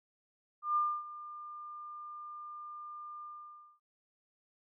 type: tone with ADSR envelope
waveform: sine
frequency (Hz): 1200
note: D6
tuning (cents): +37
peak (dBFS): -26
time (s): 0.62-3.8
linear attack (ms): 140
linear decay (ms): 270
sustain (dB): -17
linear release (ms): 570
effects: none